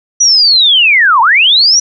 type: linear two-way sweep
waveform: sine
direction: down then up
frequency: 5920 to 873 to 5920 Hz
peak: -4 dBFS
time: 0.2-1.8 s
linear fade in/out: 10 ms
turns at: 1.21 s
effects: none